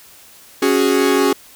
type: chord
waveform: 45% pulse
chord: C# suspended fourth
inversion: none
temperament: equal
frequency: 277.2 / 370 / 415.3 Hz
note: C#4 / F#4 / G#4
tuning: 0 / 0 / 0 cents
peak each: -17 dBFS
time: 0.62-1.33 s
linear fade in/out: 5 ms
effects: white hiss -44 dBFS RMS until 1.55 s